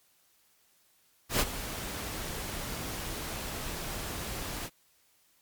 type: noise with ADSR envelope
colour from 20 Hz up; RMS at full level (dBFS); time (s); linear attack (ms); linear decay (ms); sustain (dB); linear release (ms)
pink; -24; 1.29-4.7; 110; 43; -13; 50
effects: white hiss -67 dBFS RMS until 5.41 s + MP3 96 kbps